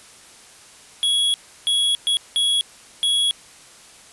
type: tone bursts at uneven times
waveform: square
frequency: 3341 Hz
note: G#7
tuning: 10 cents sharp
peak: -17 dBFS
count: 5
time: 1.03-1.34 / 1.67-1.95 / 2.07-2.17 / 2.36-2.61 / 3.03-3.31 s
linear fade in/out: 0 ms
effects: white hiss -46 dBFS RMS until 4.12 s + resampled to 24000 Hz